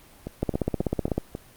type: two click trains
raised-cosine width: 2 ms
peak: -18 / -10 dBFS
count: 5 / 13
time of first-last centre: 0.27-1.351 / 0.43-1.18 s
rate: 3.7 / 16 Hz
effects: pink hiss -52 dBFS RMS until 1.56 s + Opus 32 kbps